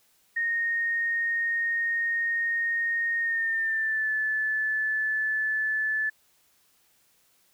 sine tone with pitch glide, 1854 to 1739.9 Hz, A#6 to A6, -10 to -20 cents, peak -24 dBFS, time 0.36-6.1 s, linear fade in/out 10 ms, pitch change -110 cents, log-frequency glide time 3.2-4.11 s, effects white hiss -65 dBFS RMS until 7.53 s

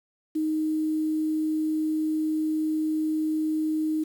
sine tone with quantisation, 311.7 Hz, D#4, 3 cents sharp, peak -23 dBFS, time 0.35-4.04 s, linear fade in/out 10 ms, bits 8, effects none

